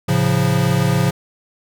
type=chord; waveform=square; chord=A augmented; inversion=none; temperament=equal with one note detuned; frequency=110 / 137 / 174.61 Hz; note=A2 / C#3 / E#3; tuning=0 / -20 / 0 cents; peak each=-21 / -18 / -19 dBFS; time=0.08-1.11 s; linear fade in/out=10 ms; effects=none